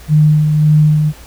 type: tone with tremolo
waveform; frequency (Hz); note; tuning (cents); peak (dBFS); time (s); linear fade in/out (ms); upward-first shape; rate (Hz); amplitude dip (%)
sine; 152.2; D#3; -38; -5; 0.08-1.13; 50; sine; 1.8; 40
effects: added 60 Hz sine -36 dBFS peak until 1.26 s + pink hiss -39 dBFS RMS until 1.26 s